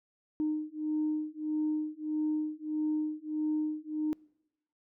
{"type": "beating tone pair", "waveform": "sine", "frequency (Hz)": [306, 307.6], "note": ["D#4", "D#4"], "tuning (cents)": [-29, -20], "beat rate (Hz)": 1.6, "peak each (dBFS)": [-32, -32], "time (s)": [0.4, 4.13], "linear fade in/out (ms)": 0, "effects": ["noise-tail reverb RT60 0.9 s tail -26 dB re dry", "tanh soft clip ceiling -23 dBFS"]}